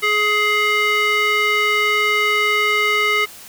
square tone with band-pass filter, 420.1 Hz, G#4, 20 cents sharp, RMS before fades -17 dBFS, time 0.02-3.26 s, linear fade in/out 20 ms, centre 2100 Hz, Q 2.2, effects white hiss -39 dBFS RMS until 3.48 s

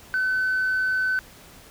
sine tone, 1517 Hz, F#6, 43 cents sharp, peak -19 dBFS, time 0.14-1.19 s, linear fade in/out 0 ms, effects tanh soft clip ceiling -18 dBFS + pink hiss -48 dBFS RMS until 1.7 s

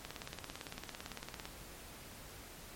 click train, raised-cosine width 0.2 ms, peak -25 dBFS, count 26, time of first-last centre 0.05-1.454 s, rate 17.8 Hz, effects pink hiss -52 dBFS RMS until 2.75 s + MP3 64 kbps

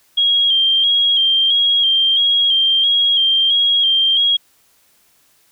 sine tone with vibrato, 3233 Hz, G#7, 47 cents flat, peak -11 dBFS, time 0.17-4.37 s, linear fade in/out 10 ms, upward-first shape square, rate 1.5 Hz, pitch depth 33 cents each way, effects white hiss -56 dBFS RMS until 5.51 s

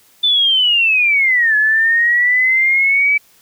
sine linear two-way sweep, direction down then up, 3542 to 1700 to 2304 Hz, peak -10 dBFS, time 0.23-3.18 s, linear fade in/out 10 ms, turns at 1.56 s, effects white hiss -51 dBFS RMS until 3.41 s

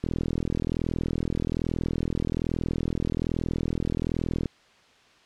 click train, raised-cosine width 3 ms, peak -14 dBFS, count 183, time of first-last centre 0.04-4.457 s, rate 41.2 Hz, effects white hiss -57 dBFS RMS until 5.25 s + low-pass 4000 Hz 12 dB/octave

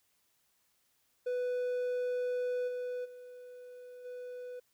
triangle tone with level steps, 495.9 Hz, B4, 7 cents sharp, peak -29 / -33 / -45 / -39 dBFS, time 1.26-4.6 s, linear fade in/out 10 ms, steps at 2.67 / 3.04 / 4.04 s, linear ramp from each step 20 ms, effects white hiss -74 dBFS RMS until 4.73 s

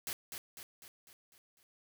white noise with echo, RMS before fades -39 dBFS, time 0.07-0.13 s, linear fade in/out 0 ms, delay 250 ms, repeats 6, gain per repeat -5 dB, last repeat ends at 1.63 s, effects none

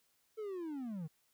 triangle linear sweep, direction down, 446.5 to 146.83 Hz, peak -37 dBFS, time 0.37-1.08 s, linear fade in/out 20 ms, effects white hiss -75 dBFS RMS until 1.33 s

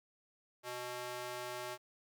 square tone with high-pass filter, 123.5 Hz, B2, in tune, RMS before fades -43 dBFS, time 0.63-1.78 s, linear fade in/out 50 ms, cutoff 560 Hz, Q 0.95, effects none

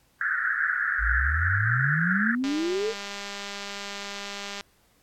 pink band-pass noise, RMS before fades -26 dBFS, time 0.21-2.35 s, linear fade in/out 2 ms, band 1400 to 1800 Hz, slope 96 dB/octave
sine exponential sweep, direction up, 51.91 to 466.2 Hz, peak -24 dBFS, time 0.98-2.94 s, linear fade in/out 50 ms
click train, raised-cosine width 0.2 ms, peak -18 dBFS, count 437, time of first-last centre 2.44-4.609 s, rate 201 Hz
effects pink hiss -64 dBFS RMS until 5.02 s + AAC 64 kbps

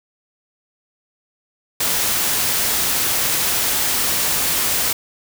white noise, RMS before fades -19 dBFS, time 1.8-4.93 s, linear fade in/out 5 ms, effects none

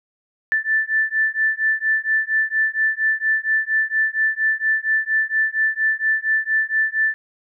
sine beating tone pair, 1760 / 1764.3 Hz, A6 / A6, 0 / +4 cents, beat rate 4.3 Hz, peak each -20 dBFS, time 0.52-7.14 s, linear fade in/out 0 ms, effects none

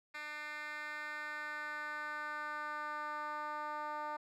10% pulse tone with band-pass filter sweep, 300 Hz, D4, 37 cents sharp, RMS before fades -42 dBFS, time 0.14-4.17 s, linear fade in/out 10 ms, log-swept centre 2300 to 950 Hz, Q 2.2, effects none

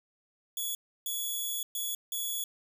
5% pulse tone bursts at uneven times, 3392 Hz, G#7, 36 cents sharp, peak -24 dBFS, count 4, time 0.57-0.75 / 1.06-1.63 / 1.75-1.95 / 2.12-2.44 s, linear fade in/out 2 ms, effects none

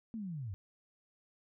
sine linear sweep, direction down, 233.1 to 87.31 Hz, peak -38 dBFS, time 0.14-0.54 s, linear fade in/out 0 ms, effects none

